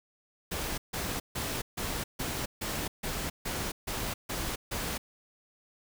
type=noise bursts; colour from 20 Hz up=pink; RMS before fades=-34 dBFS; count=11; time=0.51-4.98 s; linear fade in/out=10 ms; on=270 ms; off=150 ms; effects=none